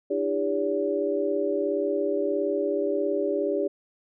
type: tone cluster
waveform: sine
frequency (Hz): 303.1 / 340.2 / 401.9 / 571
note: D#4 / F4 / G4 / D5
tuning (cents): -45 / -45 / +43 / -49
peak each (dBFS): -30 / -34 / -26 / -28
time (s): 0.1-3.68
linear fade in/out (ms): 10
effects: none